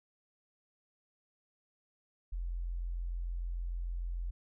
sine tone, 43.35 Hz, F1, 12 cents flat, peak -34 dBFS, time 2.32-4.31 s, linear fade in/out 10 ms, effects none

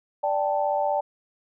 sine chord, D suspended fourth, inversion none, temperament equal, 587.3 / 784 / 880 Hz, D5 / G5 / A5, 0 / 0 / 0 cents, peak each -25 / -26 / -27 dBFS, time 0.23-1.01 s, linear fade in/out 10 ms, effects none

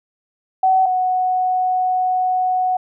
sine tone pair in turn, 755 / 738.6 Hz, F#5 / F#5, +35 / -3 cents, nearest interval unison, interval 38 cents, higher first, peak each -11 / -15 dBFS, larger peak first, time 0.63-0.86 / 0.86-2.77 s, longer second, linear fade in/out 5 ms, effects none

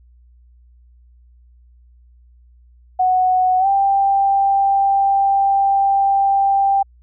sine tone with pitch glide, 740 to 788.5 Hz, F#5 to G5, 0 to +10 cents, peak -12 dBFS, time 2.99-6.83 s, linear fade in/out 10 ms, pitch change +110 cents, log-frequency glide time 3.59-3.67 s, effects added 60 Hz sine -46 dBFS peak until 7.02 s

